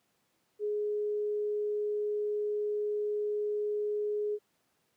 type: tone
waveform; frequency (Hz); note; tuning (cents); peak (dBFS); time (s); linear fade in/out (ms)
sine; 418.1; G#4; +12; -29; 0.59-4.39; 50
effects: pink hiss -74 dBFS RMS until 4.96 s + high-pass 150 Hz 12 dB/octave